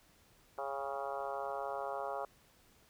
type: harmonic tone with a mistuned harmonic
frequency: 138.59 Hz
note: C#3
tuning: in tune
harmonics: 3 / 4 / 5 / 6 / 7 / 8 / 9 / 10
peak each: -46 / -42 / -43 / -43 / -47 / -47 / -48 / -51 dBFS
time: 0.58-2.25 s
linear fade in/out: 2 ms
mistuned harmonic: 6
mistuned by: -31 cents
effects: pink hiss -66 dBFS RMS until 2.89 s